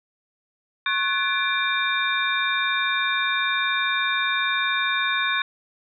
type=tone cluster; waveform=sine; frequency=1092 / 1493 / 1718 / 2361 / 3661 Hz; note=C#6 / F#6 / A6 / D7 / A#7; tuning=-26 / +15 / -42 / +9 / -32 cents; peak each=-27 dBFS; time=0.86-5.42 s; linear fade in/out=2 ms; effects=none